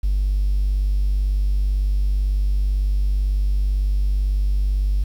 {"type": "tone", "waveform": "triangle", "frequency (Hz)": 49, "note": "G1", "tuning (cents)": 0, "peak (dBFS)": -13, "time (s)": [0.03, 5.04], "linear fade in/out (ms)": 10, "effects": ["tanh soft clip ceiling -13 dBFS", "8-bit"]}